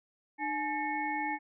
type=tone cluster; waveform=sine; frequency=301.5 / 850 / 1798 / 2194 Hz; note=D4 / G#5 / A6 / C#7; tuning=+46 / +40 / +37 / -18 cents; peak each=-38 / -33 / -39 / -38 dBFS; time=0.38-1.39 s; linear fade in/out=50 ms; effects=none